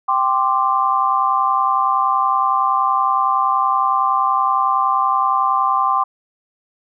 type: chord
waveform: sine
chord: G suspended fourth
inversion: none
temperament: just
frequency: 784 / 1045.3 / 1176 Hz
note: G5 / C6 / D6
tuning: 0 / -2 / +2 cents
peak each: -20 / -17 / -18 dBFS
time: 0.08-6.04 s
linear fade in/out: 10 ms
effects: none